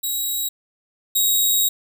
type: tone pair in turn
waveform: 5% pulse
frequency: 3841 / 3803 Hz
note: B7 / A#7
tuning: -49 / +34 cents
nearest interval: unison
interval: 17 cents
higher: first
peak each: -14 / -8 dBFS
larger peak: second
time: 0.03-0.49 / 1.15-1.69 s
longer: second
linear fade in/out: 10 ms
effects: none